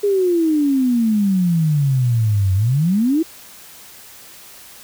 sine exponential two-way sweep, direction down then up, 415.3 to 92.5 to 338.2 Hz, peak -13 dBFS, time 0.03-3.23 s, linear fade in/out 10 ms, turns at 2.54 s, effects white hiss -41 dBFS RMS until 4.83 s

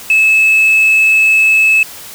sine tone, 2600 Hz, E7, 24 cents flat, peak -4 dBFS, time 0.1-1.83 s, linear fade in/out 2 ms, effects tanh soft clip ceiling -4 dBFS + white hiss -31 dBFS RMS until 2.14 s

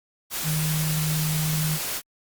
sine tone in noise, 155.56 Hz, D#3, in tune, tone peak -23 dBFS, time 0.43-1.79 s, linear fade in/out 50 ms, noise white, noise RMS -29 dBFS, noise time 0.3-2.02 s, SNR +3 dB, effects Opus 48 kbps

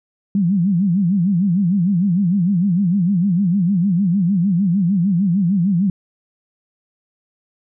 sine tone with vibrato, 185.2 Hz, F#3, 2 cents sharp, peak -13 dBFS, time 0.35-5.9 s, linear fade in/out 2 ms, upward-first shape sine, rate 6.6 Hz, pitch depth 190 cents each way, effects none

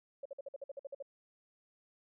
sine tone bursts, 554.4 Hz, C#5, in tune, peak -40 dBFS, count 11, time 0.23-1.025 s, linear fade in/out 5 ms, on 25 ms, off 52 ms, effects none

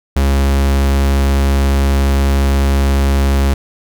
45% pulse tone, 68.8 Hz, C#2, 12 cents flat, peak -10 dBFS, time 0.16-3.54 s, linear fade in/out 5 ms, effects none

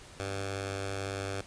10% pulse tone with notch filter, 98 Hz, G2, in tune, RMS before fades -36 dBFS, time 0.2-1.41 s, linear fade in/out 0 ms, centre 220 Hz, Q 0.86, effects pink hiss -51 dBFS RMS until 1.46 s + resampled to 22050 Hz

